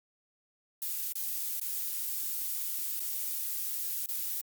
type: noise with dropouts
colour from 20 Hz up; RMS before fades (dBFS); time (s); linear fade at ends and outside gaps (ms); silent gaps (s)
violet; -34; 0.82-4.41; 1; 1.124-1.155 / 1.598-1.614 / 2.995-3.003 / 4.06-4.088
effects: Opus 48 kbps